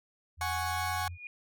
sine tone with pitch glide, 82.41 to 86.66 Hz, E2 to F2, 0 to -13 cents, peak -38 dBFS, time 0.37-1.18 s, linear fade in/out 50 ms, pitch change +87 cents, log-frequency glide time 0.48-0.93 s
30% pulse chord, F# suspended second, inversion none, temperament equal, 740 / 830.6 / 1108.7 Hz, F#5 / G#5 / C#6, 0 / 0 / 0 cents, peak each -33 dBFS, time 0.41-1.08 s, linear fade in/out 2 ms
sine tone with exponential growth, 2441 Hz, D#7, 34 cents flat, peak -37 dBFS, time 0.98-1.27 s, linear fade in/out 1 ms, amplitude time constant 61 ms
effects none

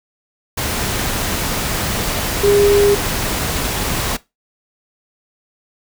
sine tone in noise, 406.1 Hz, G#4, 39 cents flat, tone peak -10 dBFS, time 2.43-2.95 s, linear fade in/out 10 ms, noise pink, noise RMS -20 dBFS, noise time 0.57-4.17 s, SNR +7 dB, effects noise-tail reverb RT60 0.2 s tail -18 dB re dry

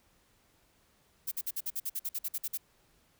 violet noise bursts, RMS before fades -34 dBFS, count 14, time 1.27-2.577 s, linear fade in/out 10 ms, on 46 ms, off 51 ms, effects pink hiss -68 dBFS RMS until 3.19 s

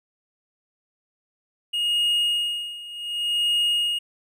triangle tone with tremolo, 2864 Hz, F7, 43 cents sharp, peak -17 dBFS, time 1.73-3.99 s, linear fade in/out 10 ms, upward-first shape sine, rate 0.67 Hz, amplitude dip 85%, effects none

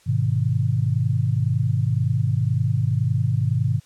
sine chord, G# minor, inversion none, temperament equal with one note detuned, 103.83 / 125.77 / 155.56 Hz, G#2 / B2 / D#3, 0 / +32 / 0 cents, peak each -22 / -21 / -25 dBFS, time 0.06-3.8 s, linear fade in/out 20 ms, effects white hiss -56 dBFS RMS until 3.85 s + low-pass 9000 Hz 12 dB/octave

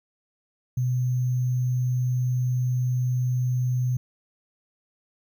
sine tone with sample-and-hold, 125.1 Hz, B2, 23 cents sharp, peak -21 dBFS, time 0.77-3.97 s, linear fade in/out 5 ms, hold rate 6300 Hz, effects none

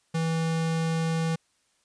square tone, 163.1 Hz, E3, 18 cents flat, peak -25 dBFS, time 0.14-1.36 s, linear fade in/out 10 ms, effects white hiss -69 dBFS RMS until 1.84 s + resampled to 22050 Hz

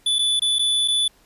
square tone with dropouts, 3475 Hz, A7, 22 cents flat, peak -18 dBFS, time 0.06-1.08 s, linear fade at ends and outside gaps 5 ms, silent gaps 0.186-0.19 / 0.396-0.419 / 0.586-0.592 / 0.878-0.882 s, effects pink hiss -57 dBFS RMS until 1.25 s + resampled to 32000 Hz

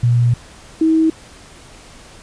sine tone pair in turn, 120 / 320.4 Hz, B2 / E4, -49 / -49 cents, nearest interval octave + perfect fourth, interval 1700 cents, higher second, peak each -10 dBFS, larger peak neither, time 0.03-0.34 / 0.81-1.1 s, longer first, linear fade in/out 5 ms, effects pink hiss -41 dBFS RMS until 2.22 s + resampled to 22050 Hz

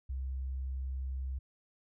sine tone, 65.7 Hz, C2, 8 cents sharp, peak -34 dBFS, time 0.09-1.39 s, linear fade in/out 10 ms, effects none

